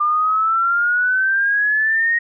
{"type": "exponential sweep", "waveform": "sine", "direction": "up", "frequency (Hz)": [1193, 1880], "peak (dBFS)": -14, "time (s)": [0, 2.19], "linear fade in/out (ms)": 10, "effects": []}